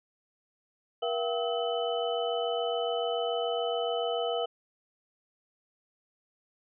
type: tone cluster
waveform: sine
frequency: 476.2 / 675 / 762 / 1287 / 3009 Hz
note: A#4 / E5 / G5 / E6 / F#7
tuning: +37 / +41 / -49 / -42 / +28 cents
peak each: -31 / -32 / -37 / -40 / -37 dBFS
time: 1.02-4.46 s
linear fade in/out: 10 ms
effects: none